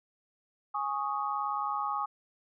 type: chord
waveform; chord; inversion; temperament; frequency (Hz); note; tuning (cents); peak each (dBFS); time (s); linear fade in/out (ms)
sine; Ab suspended fourth; none; just; 830.6 / 1107.5 / 1245.9; Ab5 / Db6 / Eb6; 0 / -2 / +2; -34; 0.74-2.06; 10
effects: none